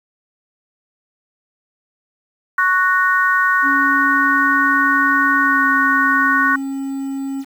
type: chord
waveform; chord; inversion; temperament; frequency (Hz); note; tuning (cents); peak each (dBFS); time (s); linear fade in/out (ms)
sine; F# major; second; just; 1110 / 1480 / 1850; C#6 / F#6 / A#6; +2 / 0 / -14; -17 / -15 / -19; 2.58-6.56; 5
type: tone with pitch glide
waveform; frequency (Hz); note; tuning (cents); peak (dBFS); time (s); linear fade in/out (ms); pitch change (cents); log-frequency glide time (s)
triangle; 278.4 to 272.2; C#4 to C#4; +8 to -31; -19; 3.62-7.45; 50; -39; 5.42-5.65
effects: 7-bit